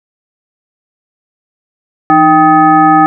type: tone with frequency modulation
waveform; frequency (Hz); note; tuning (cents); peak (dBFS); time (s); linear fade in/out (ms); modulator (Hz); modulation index
sine; 784; G5; 0; -3; 2.1-3.06; 0; 475; 1.2
effects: none